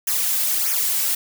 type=noise with flanger; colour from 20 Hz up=blue; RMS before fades=-21 dBFS; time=0.07-1.15 s; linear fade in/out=5 ms; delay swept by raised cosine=0.23 to 2.93 ms; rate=1.6 Hz; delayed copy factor=-0.9; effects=none